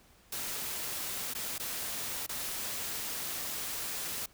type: noise with dropouts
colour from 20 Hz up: white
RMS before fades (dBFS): -37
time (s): 0.32-4.26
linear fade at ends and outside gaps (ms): 5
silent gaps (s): 1.338-1.349 / 1.582-1.597 / 2.265-2.291
effects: pink hiss -62 dBFS RMS until 4.33 s